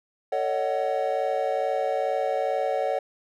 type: chord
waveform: triangle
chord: D# half-diminished seventh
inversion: second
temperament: just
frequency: 448 / 560 / 622.3 / 746.7 Hz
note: A4 / C#5 / D#5 / F#5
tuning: +31 / +18 / 0 / +16 cents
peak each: -29 / -25 / -29 / -26 dBFS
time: 0.32-2.99 s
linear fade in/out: 5 ms
effects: none